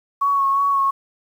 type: tone with vibrato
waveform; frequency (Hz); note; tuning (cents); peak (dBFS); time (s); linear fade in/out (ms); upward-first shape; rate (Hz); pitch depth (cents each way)
sine; 1108.7; C#6; 0; -15; 0.21-0.91; 10; sine; 2.8; 25
effects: 8-bit